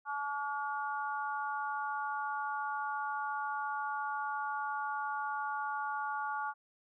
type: harmonic tone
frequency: 285.7 Hz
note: D4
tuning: 48 cents flat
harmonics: 3 / 4 / 5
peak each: -37 / -39 / -39 dBFS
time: 0.05-6.54 s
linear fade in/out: 50 ms
effects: none